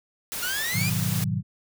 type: noise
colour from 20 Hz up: white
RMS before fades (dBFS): -32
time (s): 0.32-1.24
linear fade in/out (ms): 0
type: exponential sweep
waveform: sawtooth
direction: up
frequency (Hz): 1396.9 to 2489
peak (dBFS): -24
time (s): 0.42-0.9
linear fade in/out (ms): 10
type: chord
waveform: sine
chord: G# minor seventh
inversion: none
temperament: equal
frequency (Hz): 103.83 / 123.47 / 155.56 / 185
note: G#2 / B2 / D#3 / F#3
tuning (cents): 0 / 0 / 0 / 0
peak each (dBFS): -29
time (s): 0.72-1.43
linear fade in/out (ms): 50
effects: none